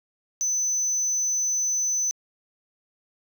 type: tone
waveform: sine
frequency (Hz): 6060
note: F#8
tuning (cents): +40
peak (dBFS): -20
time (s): 0.41-2.11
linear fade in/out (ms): 0
effects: tanh soft clip ceiling -20 dBFS